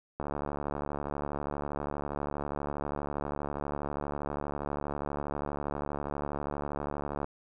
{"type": "click train", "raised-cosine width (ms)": 1, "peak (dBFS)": -20, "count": 511, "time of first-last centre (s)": [0.2, 7.244], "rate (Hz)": 72.4, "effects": []}